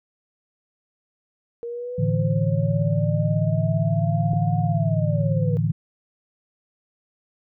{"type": "linear two-way sweep", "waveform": "sine", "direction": "up then down", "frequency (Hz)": [468.2, 723, 475.9], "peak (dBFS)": -28, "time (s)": [1.63, 5.57], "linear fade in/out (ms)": 0, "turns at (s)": 4.6}
{"type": "chord", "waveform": "sine", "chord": "A suspended fourth", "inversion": "none", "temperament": "equal", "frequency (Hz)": [110, 146.83, 164.81], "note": ["A2", "D3", "E3"], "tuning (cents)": [0, 0, 0], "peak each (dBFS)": -23, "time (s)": [1.98, 5.72], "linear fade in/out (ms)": 10}
{"type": "click", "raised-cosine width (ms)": 3, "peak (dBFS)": -20, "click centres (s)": 4.334}
{"effects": []}